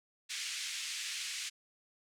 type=band-pass noise; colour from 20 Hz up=pink; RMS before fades=-40 dBFS; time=0.29-1.5 s; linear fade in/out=20 ms; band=2100 to 8400 Hz; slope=24 dB/octave; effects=none